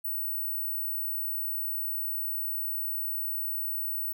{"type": "tone", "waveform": "sine", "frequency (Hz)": 15870, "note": "B9", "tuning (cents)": 7, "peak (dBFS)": -29, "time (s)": [0.04, 4.13], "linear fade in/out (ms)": 10, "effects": []}